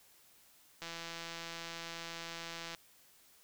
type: click train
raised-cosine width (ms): 0.2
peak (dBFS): -26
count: 323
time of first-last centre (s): 0.82-2.748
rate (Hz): 167
effects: white hiss -64 dBFS RMS until 3.43 s